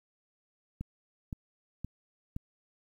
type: click train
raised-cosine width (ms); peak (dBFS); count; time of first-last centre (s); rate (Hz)
5; -24; 4; 0.81-2.364; 1.93
effects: 10-bit